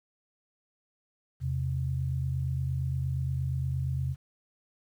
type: tone pair together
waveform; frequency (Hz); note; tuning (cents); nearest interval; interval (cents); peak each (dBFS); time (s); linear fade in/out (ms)
sine; 83.1 / 131.67; E2 / C3; +15 / +11; minor sixth; 796; -32 / -29; 1.4-4.16; 50
effects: 10-bit